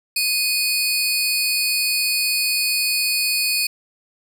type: tone pair together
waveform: sawtooth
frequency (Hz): 2489 / 4435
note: D#7 / C#8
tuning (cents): 0 / 0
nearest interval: minor seventh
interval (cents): 1000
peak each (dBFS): -18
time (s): 0.16-3.67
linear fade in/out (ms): 5
effects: none